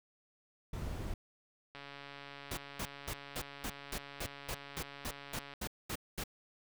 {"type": "noise", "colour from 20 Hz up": "brown", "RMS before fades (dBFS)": -39, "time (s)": [0.73, 1.14], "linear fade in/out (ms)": 5}
{"type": "click train", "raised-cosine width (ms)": 0.3, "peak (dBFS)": -32, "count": 535, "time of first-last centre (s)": [1.75, 5.537], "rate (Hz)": 141}
{"type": "noise bursts", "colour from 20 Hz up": "pink", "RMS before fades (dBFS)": -39, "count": 14, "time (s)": [2.51, 6.238], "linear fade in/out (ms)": 5, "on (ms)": 62, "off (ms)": 220}
{"effects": []}